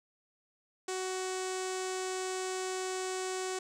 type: tone with low-pass filter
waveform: sawtooth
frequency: 373.2 Hz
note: F#4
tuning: 15 cents sharp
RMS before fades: -36 dBFS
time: 0.88-3.59 s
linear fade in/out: 5 ms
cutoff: 7700 Hz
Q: 3.5
effects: 11-bit

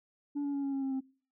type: tone with pitch steps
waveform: sine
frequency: 287.7 / 283.7 / 279.8 / 276 / 272.2 / 268.4 / 264.7 Hz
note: D4 / C#4 / C#4 / C#4 / C#4 / C4 / C4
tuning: -36 / +40 / +16 / -7 / -31 / +44 / +20 cents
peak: -28 dBFS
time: 0.35-1.008 s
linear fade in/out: 20 ms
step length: 94 ms
effects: noise-tail reverb RT60 0.4 s tail -22 dB re dry + tanh soft clip ceiling -30 dBFS

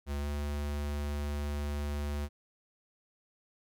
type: tone with pitch glide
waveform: square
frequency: 71.5 to 72.83 Hz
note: D2 to D2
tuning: -46 to -14 cents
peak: -33 dBFS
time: 0.06-2.29 s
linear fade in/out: 50 ms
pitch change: +32 cents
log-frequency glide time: 0.2-0.27 s
effects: none

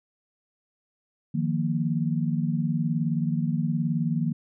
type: chord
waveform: sine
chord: Eb suspended second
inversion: none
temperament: equal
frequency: 155.56 / 174.61 / 233.1 Hz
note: Eb3 / F3 / Bb3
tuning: 0 / 0 / 0 cents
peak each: -26 / -28 / -28 dBFS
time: 1.34-4.33 s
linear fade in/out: 10 ms
effects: none

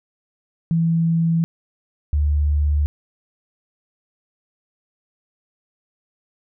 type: tone pair in turn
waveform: sine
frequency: 165.4 / 73.68 Hz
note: E3 / D2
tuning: +6 / +6 cents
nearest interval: octave + major second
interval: 1400 cents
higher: first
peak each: -15 dBFS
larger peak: neither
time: 0.71-1.44 / 2.13-2.86 s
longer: neither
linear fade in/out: 0 ms
effects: none

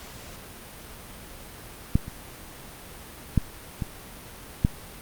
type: clicks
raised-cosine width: 5 ms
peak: -6 / -22 / -6 / -15 / -6 dBFS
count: 5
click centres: 1.955 / 2.081 / 3.377 / 3.822 / 4.649 s
effects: pink hiss -43 dBFS RMS until 5.01 s + Opus 48 kbps

